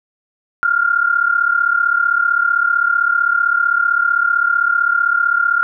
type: tone pair together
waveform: sine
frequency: 1384.4 / 1420 Hz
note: F6 / F6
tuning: -16 / +28 cents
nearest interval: unison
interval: 44 cents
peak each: -15 dBFS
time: 0.63-5.63 s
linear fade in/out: 0 ms
effects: none